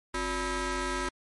15% pulse ring-modulated tone, 312.4 Hz, D#4, 7 cents sharp, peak -20 dBFS, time 0.14-1.09 s, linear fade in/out 5 ms, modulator 672 Hz, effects MP3 48 kbps

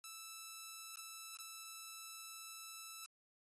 5% pulse tone with dropouts, 1318.5 Hz, E6, in tune, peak -37 dBFS, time 0.04-3.06 s, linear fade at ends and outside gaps 1 ms, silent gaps 0.958-0.97 / 1.371-1.387 s, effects AAC 32 kbps

